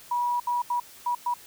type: tone bursts at uneven times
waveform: sine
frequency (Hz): 968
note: B5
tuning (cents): -35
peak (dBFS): -23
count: 5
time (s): 0.11-0.4 / 0.47-0.62 / 0.7-0.8 / 1.06-1.15 / 1.26-1.34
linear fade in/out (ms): 5
effects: white hiss -49 dBFS RMS until 1.46 s